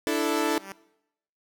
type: chord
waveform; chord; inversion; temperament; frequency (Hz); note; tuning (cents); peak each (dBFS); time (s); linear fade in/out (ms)
sawtooth; D suspended second; none; equal; 293.7 / 329.6 / 440; D4 / E4 / A4; 0 / 0 / 0; -24; 0.07-0.58; 0
type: tone with exponential growth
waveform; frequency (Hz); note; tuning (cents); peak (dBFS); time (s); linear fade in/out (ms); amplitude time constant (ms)
5% pulse; 194.8; G3; -11; -24; 0.41-0.72; 2; 67
effects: noise-tail reverb RT60 0.8 s tail -21 dB re dry